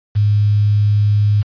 sine tone with quantisation, 103.83 Hz, G#2, in tune, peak -10 dBFS, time 0.15-1.43 s, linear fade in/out 20 ms, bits 6, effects resampled to 11025 Hz

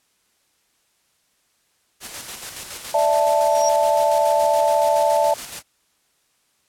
white noise with tremolo, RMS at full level -31 dBFS, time 2-5.63 s, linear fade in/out 50 ms, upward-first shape square, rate 7.1 Hz, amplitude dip 40%
sine chord, D suspended second, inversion none, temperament just, 587.3 / 660.7 / 881 Hz, D5 / E5 / A5, 0 / +4 / +2 cents, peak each -19 dBFS, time 2.94-5.34 s, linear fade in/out 5 ms
sine tone with exponential growth, 5660 Hz, F8, 22 cents sharp, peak -20 dBFS, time 3.41-3.69 s, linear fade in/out 5 ms, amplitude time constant 60 ms
effects white hiss -65 dBFS RMS until 6.68 s + low-pass 11000 Hz 12 dB/octave

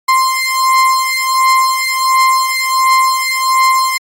35% pulse beating tone pair, 1046.5 / 1047.9 Hz, C6 / C6, 0 / +2 cents, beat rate 1.4 Hz, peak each -11 dBFS, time 0.08-3.98 s, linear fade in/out 10 ms, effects AAC 48 kbps

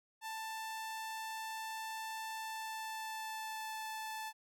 sawtooth tone with pitch glide, 885 to 875.8 Hz, A5 to A5, +10 to -8 cents, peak -37 dBFS, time 0.21-4.33 s, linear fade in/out 50 ms, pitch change -18 cents, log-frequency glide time 2.3-3.74 s, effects none

